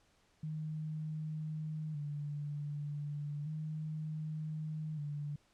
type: tone with vibrato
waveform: sine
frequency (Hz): 150.7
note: D3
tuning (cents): +45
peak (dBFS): -37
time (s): 0.43-5.36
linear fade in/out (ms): 5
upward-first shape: square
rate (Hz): 0.33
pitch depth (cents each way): 50
effects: pink hiss -71 dBFS RMS until 5.53 s + low-pass 8000 Hz 12 dB/octave